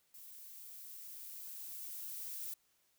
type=noise with level ramp; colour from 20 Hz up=violet; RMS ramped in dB=-54 to -43 dBFS; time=0.14-2.54 s; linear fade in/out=5 ms; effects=white hiss -75 dBFS RMS until 2.98 s